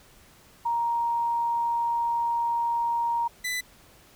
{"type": "tone pair in turn", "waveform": ["sine", "sawtooth"], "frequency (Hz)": [937, 1996.9], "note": ["A#5", "B6"], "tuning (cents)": [9, 19], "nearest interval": "octave + minor second", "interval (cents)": 1310, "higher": "second", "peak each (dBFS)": [-23, -24], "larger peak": "first", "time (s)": [[0.65, 3.28], [3.44, 3.61]], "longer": "first", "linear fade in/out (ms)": 10, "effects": ["pink hiss -55 dBFS RMS until 4.15 s"]}